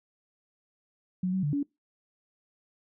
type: tone with pitch steps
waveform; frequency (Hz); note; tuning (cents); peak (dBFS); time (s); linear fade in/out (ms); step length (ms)
sine; 183.3 / 188.8 / 146 / 285; F#3 / F#3 / D3 / C#4; -16 / +35 / -10 / +48; -25; 1.23-1.63; 5; 100
effects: noise-tail reverb RT60 0.2 s tail -23 dB re dry